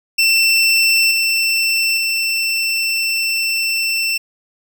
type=tone with level steps; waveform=25% pulse; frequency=2685 Hz; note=E7; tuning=31 cents sharp; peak=-7 / -10 / -12 dBFS; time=0.18-4.18 s; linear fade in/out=10 ms; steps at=1.11 / 1.97 s; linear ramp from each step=2 ms; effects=none